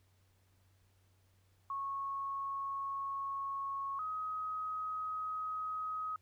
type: tone pair in turn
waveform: sine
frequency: 1100 / 1262.8 Hz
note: C#6 / D#6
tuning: -14 / +25 cents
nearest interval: major second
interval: 239 cents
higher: second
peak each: -36 / -36 dBFS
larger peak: neither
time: 1.7-3.99 / 3.99-6.16 s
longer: first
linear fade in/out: 2 ms
effects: added 94 Hz sine -68 dBFS peak until 6.21 s + pink hiss -75 dBFS RMS until 6.21 s